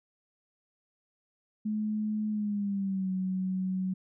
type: tone with pitch glide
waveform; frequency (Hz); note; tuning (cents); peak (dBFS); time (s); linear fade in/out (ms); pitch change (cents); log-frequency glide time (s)
sine; 213.5 to 186.94; G#3 to F#3; +48 to +18; -28; 1.65-3.94; 10; -230; 2.3-3.11
effects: none